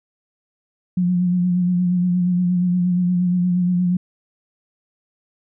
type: tone with vibrato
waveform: sine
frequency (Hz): 178.8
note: F3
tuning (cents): +41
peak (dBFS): -15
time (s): 0.97-3.97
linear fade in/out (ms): 5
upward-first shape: sine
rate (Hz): 8.5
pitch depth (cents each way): 32
effects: none